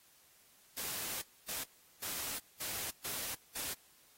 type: noise bursts at uneven times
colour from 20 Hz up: white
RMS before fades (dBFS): -40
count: 6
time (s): 0.77-1.22 / 1.48-1.64 / 2.02-2.39 / 2.6-2.91 / 3.04-3.35 / 3.55-3.74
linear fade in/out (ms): 10
effects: white hiss -65 dBFS RMS until 4.17 s + AAC 48 kbps